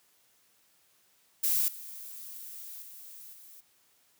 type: noise with level steps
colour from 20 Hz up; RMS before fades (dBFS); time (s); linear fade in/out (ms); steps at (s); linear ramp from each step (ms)
violet; -27 / -44 / -48 / -52; 1.43-3.61; 10; 1.68 / 2.82 / 3.33; 2
effects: white hiss -67 dBFS RMS until 4.19 s + high-pass 80 Hz 12 dB/octave